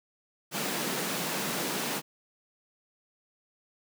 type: high-pass noise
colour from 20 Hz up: pink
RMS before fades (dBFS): -32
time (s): 0.51-2.02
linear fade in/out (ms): 50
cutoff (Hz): 150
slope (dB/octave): 48
effects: none